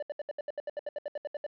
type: tone bursts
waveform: triangle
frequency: 587.3 Hz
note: D5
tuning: in tune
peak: -30 dBFS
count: 16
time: 0-1.465 s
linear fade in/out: 2 ms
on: 25 ms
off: 71 ms
effects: resampled to 11025 Hz + 11-bit